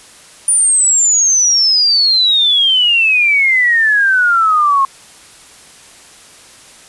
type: exponential sweep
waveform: sine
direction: down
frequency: 9520 to 1072 Hz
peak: -8 dBFS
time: 0.48-4.85 s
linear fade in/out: 2 ms
effects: white hiss -40 dBFS RMS until 6.88 s + resampled to 24000 Hz